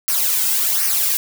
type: noise with flanger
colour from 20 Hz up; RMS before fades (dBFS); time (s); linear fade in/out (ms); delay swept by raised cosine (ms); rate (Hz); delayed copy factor
blue; -18; 0.08-1.17; 0; 0.26 to 1.76; 1.3; -0.65
effects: none